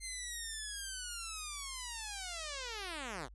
5% pulse linear sweep, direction down, 2100 to 111.5 Hz, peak -29 dBFS, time 0-3.29 s, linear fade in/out 50 ms, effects added 50 Hz sine -52 dBFS peak until 3.34 s + resampled to 24000 Hz

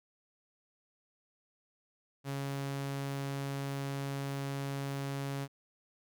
sawtooth tone, 138.59 Hz, C#3, in tune, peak -31 dBFS, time 2.24-5.48 s, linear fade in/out 50 ms, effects none

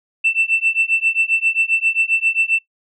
sine tone with tremolo, 2674 Hz, E7, 24 cents sharp, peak -9 dBFS, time 0.24-2.59 s, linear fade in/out 10 ms, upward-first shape triangle, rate 7.5 Hz, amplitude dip 100%, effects noise-tail reverb RT60 0.1 s tail -21 dB re dry + tanh soft clip ceiling -8 dBFS

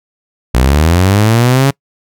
sawtooth linear sweep, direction up, 58.27 to 140.3 Hz, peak -3 dBFS, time 0.54-1.71 s, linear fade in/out 10 ms, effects noise-tail reverb RT60 0.1 s tail -25 dB re dry

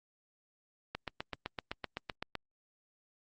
click train, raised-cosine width 0.3 ms, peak -20 dBFS, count 12, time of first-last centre 0.95-2.353 s, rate 7.84 Hz, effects Opus 48 kbps

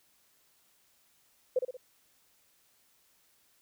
sine tone with echo, 508 Hz, B4, 49 cents sharp, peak -23 dBFS, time 1.56-1.59 s, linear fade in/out 5 ms, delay 60 ms, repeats 3, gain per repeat -6 dB, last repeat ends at 1.77 s, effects white hiss -68 dBFS RMS until 3.61 s

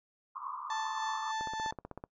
pink band-pass noise, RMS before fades -41 dBFS, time 0.35-1.32 s, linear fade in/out 10 ms, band 980 to 1200 Hz, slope 96 dB/octave
35% pulse tone with tremolo, 880 Hz, A5, in tune, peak -31 dBFS, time 0.7-1.71 s, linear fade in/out 2 ms, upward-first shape sine, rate 3.4 Hz, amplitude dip 35%
click train, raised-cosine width 1 ms, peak -28 dBFS, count 11, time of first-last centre 1.41-2.039 s, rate 15.9 Hz
effects noise-tail reverb RT60 0.1 s tail -24 dB re dry + resampled to 16000 Hz

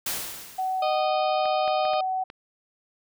white noise with exponential decay, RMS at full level -27 dBFS, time 0.06-1.08 s, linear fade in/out 5 ms, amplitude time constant 220 ms
sine tone, 752 Hz, F#5, 28 cents sharp, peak -24 dBFS, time 0.58-2.24 s, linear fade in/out 10 ms
harmonic tone, 617 Hz, D#5, 15 cents flat, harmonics 1 / 2 / 4 / 5 / 6 / 7 / 8, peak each -25 / -31 / -37 / -39 / -41 / -42 / -43 dBFS, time 0.82-2.01 s, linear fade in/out 5 ms
clicks, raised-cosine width 0.3 ms, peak -23 / -20 / -23 / -22 / -24 dBFS, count 5, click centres 1.456 / 1.678 / 1.853 / 1.935 / 2.301 s
effects none

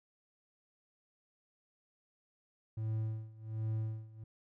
triangle tone with tremolo, 110 Hz, A2, in tune, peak -30 dBFS, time 2.77-4.24 s, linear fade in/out 5 ms, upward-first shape sine, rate 1.3 Hz, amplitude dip 90%, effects none

